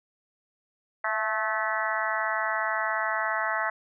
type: harmonic tone with a mistuned harmonic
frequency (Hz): 217.1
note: A3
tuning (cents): -23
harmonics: 3 / 4 / 5 / 6 / 7 / 8 / 9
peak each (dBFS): -33 / -33 / -33 / -33 / -33 / -33 / -33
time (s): 1.04-3.7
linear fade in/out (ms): 5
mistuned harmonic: 3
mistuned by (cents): +32
effects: none